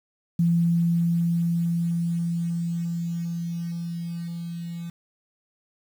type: tone with level ramp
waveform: sine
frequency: 169.8 Hz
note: F3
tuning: 48 cents flat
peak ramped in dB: -17 to -31 dBFS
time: 0.39-4.9 s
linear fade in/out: 5 ms
effects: 8-bit